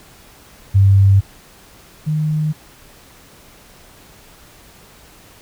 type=tone pair in turn; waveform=sine; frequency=98 / 153.82 Hz; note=G2 / D#3; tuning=0 / -20 cents; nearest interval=minor sixth; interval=780 cents; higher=second; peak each=-7 / -15 dBFS; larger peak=first; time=0.74-1.21 / 2.06-2.53 s; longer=neither; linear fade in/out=20 ms; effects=pink hiss -45 dBFS RMS until 5.41 s